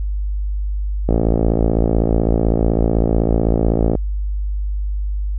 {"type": "click train", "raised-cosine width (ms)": 2, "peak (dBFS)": -3, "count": 161, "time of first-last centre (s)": [1.09, 3.952], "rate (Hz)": 55.9, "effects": ["added 50 Hz sine -18 dBFS peak until 5.38 s"]}